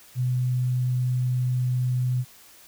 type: tone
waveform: sine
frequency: 125.8 Hz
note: B2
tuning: 32 cents sharp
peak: -21 dBFS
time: 0.15-2.25 s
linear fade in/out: 50 ms
effects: white hiss -51 dBFS RMS until 2.67 s